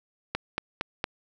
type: click train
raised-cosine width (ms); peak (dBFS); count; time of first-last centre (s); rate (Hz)
0.3; -11; 4; 0.35-1.041; 4.34
effects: none